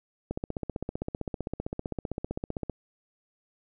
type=click train; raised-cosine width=2 ms; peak=-18 dBFS; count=38; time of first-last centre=0.31-2.697 s; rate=15.5 Hz; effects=none